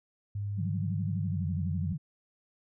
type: tone with pitch glide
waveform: sine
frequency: 101.7 to 91.66 Hz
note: G#2 to F#2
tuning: -36 to -16 cents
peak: -31 dBFS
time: 0.35-1.93 s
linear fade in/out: 5 ms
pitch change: -180 cents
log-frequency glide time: 1.21-1.45 s
type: tone with vibrato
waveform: sine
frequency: 164.8 Hz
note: E3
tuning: in tune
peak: -31 dBFS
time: 0.57-1.98 s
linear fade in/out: 20 ms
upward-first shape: sine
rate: 12 Hz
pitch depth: 250 cents each way
effects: none